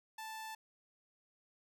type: tone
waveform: sawtooth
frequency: 880 Hz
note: A5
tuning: in tune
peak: -40 dBFS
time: 0.18-0.55 s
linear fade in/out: 5 ms
effects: none